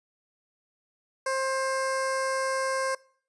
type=tone with notch filter; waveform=15% pulse; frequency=530 Hz; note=C5; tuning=22 cents sharp; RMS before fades=-28 dBFS; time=1.26-2.95 s; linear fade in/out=5 ms; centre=3100 Hz; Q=0.82; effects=noise-tail reverb RT60 0.5 s tail -23 dB re dry + resampled to 24000 Hz